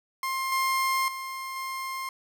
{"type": "tone with level steps", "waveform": "30% pulse", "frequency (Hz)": 1059, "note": "C6", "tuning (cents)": 21, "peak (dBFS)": [-25, -21, -31, -29], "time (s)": [0.23, 2.09], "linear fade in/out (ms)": 2, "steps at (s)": [0.52, 1.08, 1.56], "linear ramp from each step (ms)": 2, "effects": []}